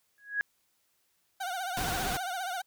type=tone with exponential growth; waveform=sine; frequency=1661.2 Hz; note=G#6; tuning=in tune; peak=-23 dBFS; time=0.18-0.41 s; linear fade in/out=0 ms; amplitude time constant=50 ms
type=tone with vibrato; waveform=30% pulse; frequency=740 Hz; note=F#5; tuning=in tune; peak=-30 dBFS; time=1.4-2.62 s; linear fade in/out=10 ms; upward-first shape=triangle; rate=15 Hz; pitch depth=120 cents each way
type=noise; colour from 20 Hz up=pink; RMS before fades=-34 dBFS; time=1.77-2.17 s; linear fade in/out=0 ms
effects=white hiss -73 dBFS RMS until 2.66 s